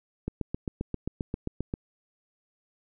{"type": "click train", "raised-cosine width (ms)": 3, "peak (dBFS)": -17, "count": 12, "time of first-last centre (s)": [0.28, 1.739], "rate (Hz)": 7.54, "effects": []}